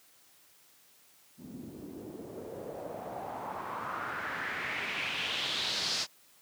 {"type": "noise with low-pass filter sweep", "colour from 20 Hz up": "white", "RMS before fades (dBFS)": -37, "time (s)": [1.37, 6.07], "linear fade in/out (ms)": 50, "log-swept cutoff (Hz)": [220, 5200], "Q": 3.1, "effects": ["white hiss -62 dBFS RMS until 6.41 s", "high-pass 100 Hz 12 dB/octave"]}